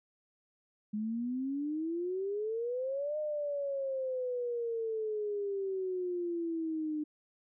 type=exponential two-way sweep; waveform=sine; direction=up then down; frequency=207.7 to 612 to 300.3 Hz; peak=-32 dBFS; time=0.93-7.04 s; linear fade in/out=10 ms; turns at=3.18 s; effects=none